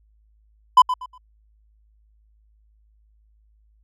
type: tone with echo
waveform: triangle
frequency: 1006 Hz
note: B5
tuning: 32 cents sharp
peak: -5 dBFS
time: 0.77-0.82 s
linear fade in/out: 5 ms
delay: 120 ms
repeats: 3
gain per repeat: -12 dB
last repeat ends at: 1.18 s
effects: added 53 Hz sine -56 dBFS peak until 3.83 s